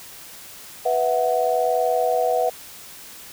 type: chord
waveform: sine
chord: B suspended fourth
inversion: none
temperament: equal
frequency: 493.9 / 659.3 / 740 Hz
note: B4 / E5 / F#5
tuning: 0 / 0 / 0 cents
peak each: -22 dBFS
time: 0.85-2.5 s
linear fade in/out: 10 ms
effects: white hiss -41 dBFS RMS until 3.32 s